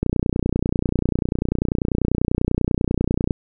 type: click train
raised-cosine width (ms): 3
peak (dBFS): -6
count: 100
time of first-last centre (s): 0.03-3.308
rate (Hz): 30.2
effects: none